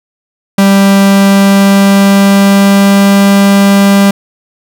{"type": "tone with pitch glide", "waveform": "45% pulse", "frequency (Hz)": [196.8, 198.63], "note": ["G3", "G3"], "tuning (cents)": [7, 23], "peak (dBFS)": -3, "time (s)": [0.58, 4.11], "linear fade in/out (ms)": 5, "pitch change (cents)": 16, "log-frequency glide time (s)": [0.94, 3.21], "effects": []}